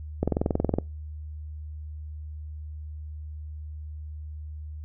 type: click train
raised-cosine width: 2 ms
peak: -10 dBFS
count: 13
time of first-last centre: 0.23-0.786 s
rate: 21.6 Hz
effects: noise-tail reverb RT60 0.3 s tail -26 dB re dry + added 76 Hz sine -35 dBFS peak until 4.84 s